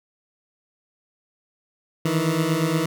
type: beating tone pair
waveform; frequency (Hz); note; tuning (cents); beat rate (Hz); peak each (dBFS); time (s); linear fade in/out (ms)
20% pulse; 155.56 / 164.06; D#3 / E3; 0 / -8; 8.5; -19 / -17; 2.05-2.86; 5
effects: none